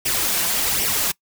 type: noise with flanger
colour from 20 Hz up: white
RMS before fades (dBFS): -21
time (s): 0.05-1.12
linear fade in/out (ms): 10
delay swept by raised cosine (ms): 0.35 to 5.95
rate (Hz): 1.3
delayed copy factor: +0.65
effects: noise-tail reverb RT60 0.1 s tail -23 dB re dry